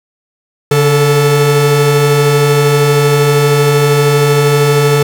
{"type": "tone pair together", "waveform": "45% pulse", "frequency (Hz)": [142.37, 439.9], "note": ["C#3", "A4"], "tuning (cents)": [47, 0], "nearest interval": "octave + minor sixth", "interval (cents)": 1953, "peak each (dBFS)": -10, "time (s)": [0.71, 5.03], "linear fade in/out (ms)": 5, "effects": []}